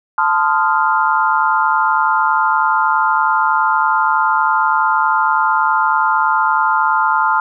sine chord, F dominant seventh, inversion first, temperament equal with one note detuned, 880 / 1029.1 / 1244.5 / 1396.9 Hz, A5 / C6 / Eb6 / F6, 0 / -29 / 0 / 0 cents, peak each -16 / -17 / -19 / -17 dBFS, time 0.18-7.4 s, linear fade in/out 2 ms, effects none

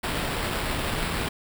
pink noise with sample-and-hold, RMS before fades -28 dBFS, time 0.03-1.29 s, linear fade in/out 10 ms, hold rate 6300 Hz, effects none

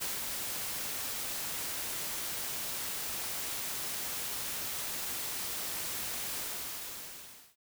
white noise with ADSR envelope, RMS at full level -35 dBFS, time 0-7.56 s, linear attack 23 ms, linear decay 150 ms, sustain -2 dB, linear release 1200 ms, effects none

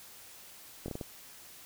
slowing click train, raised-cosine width 2 ms, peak -24 dBFS, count 5, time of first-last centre 0.86-1.012 s, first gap 22 ms, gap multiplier 1.38, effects white hiss -52 dBFS RMS until 1.65 s

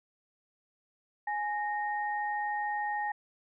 sine tone pair together, 834.6 / 1852 Hz, G#5 / A#6, +8 / -12 cents, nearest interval octave + major second, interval 1380 cents, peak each -31 / -36 dBFS, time 1.27-3.12 s, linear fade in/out 5 ms, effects none

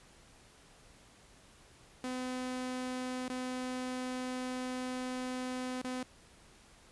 sawtooth tone with dropouts, 254 Hz, B3, 49 cents sharp, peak -32 dBFS, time 2.04-6.03 s, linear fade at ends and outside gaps 1 ms, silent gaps 3.282-3.299 / 5.816-5.845 s, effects pink hiss -60 dBFS RMS until 6.91 s + resampled to 24000 Hz

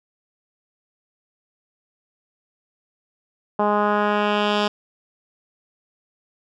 10% pulse tone with low-pass filter sweep, 207.7 Hz, G#3, in tune, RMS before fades -20 dBFS, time 3.59-4.68 s, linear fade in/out 5 ms, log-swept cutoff 950 to 4300 Hz, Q 1.7, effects none

